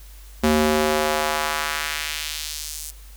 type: tone with high-pass filter sweep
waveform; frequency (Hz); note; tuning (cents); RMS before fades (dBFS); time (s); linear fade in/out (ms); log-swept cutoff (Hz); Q
square; 76.5; D#2; -29; -23; 0.43-2.91; 10; 200 to 8000; 1.1
effects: added 50 Hz sine -40 dBFS peak until 3.16 s + white hiss -50 dBFS RMS until 3.16 s